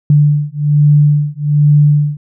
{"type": "beating tone pair", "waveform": "sine", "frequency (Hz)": [146.83, 148.03], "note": ["D3", "D3"], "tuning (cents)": [0, 14], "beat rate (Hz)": 1.2, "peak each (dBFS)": -10, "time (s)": [0.1, 2.17], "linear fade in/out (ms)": 2, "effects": []}